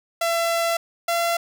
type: tone pair in turn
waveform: sawtooth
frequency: 673 / 680.8 Hz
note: E5 / F5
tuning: +36 / -44 cents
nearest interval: unison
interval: 20 cents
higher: second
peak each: -16 dBFS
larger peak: neither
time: 0.21-0.77 / 1.08-1.37 s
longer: first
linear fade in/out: 5 ms
effects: none